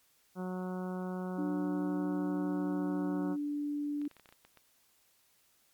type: harmonic tone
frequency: 183.5 Hz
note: F#3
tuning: 14 cents flat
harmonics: 1 / 2 / 3 / 4 / 5 / 6 / 7 / 8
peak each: -36 / -42 / -46 / -48 / -50 / -52 / -53 / -54 dBFS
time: 0.35-3.37 s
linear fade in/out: 50 ms
type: tone with pitch glide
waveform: sine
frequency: 294.4 to 291.9 Hz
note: D4 to D4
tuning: +4 to -10 cents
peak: -32 dBFS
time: 1.38-4.08 s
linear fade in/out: 5 ms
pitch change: -14 cents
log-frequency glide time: 2.13-3.29 s
type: clicks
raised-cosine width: 0.3 ms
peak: -39 dBFS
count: 10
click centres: 4.016 / 4.053 / 4.113 / 4.167 / 4.197 / 4.258 / 4.29 / 4.325 / 4.45 / 4.573 s
effects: white hiss -69 dBFS RMS until 5.73 s + MP3 96 kbps